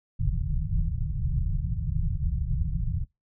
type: low-pass noise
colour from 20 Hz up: pink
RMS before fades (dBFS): -27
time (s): 0.19-3.05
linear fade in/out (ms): 10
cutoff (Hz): 170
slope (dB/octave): 96
effects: noise-tail reverb RT60 0.2 s tail -22 dB re dry